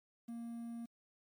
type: tone with quantisation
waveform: triangle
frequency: 233.1 Hz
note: A#3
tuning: in tune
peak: -40 dBFS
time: 0.28-0.86 s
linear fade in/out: 10 ms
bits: 11
effects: MP3 96 kbps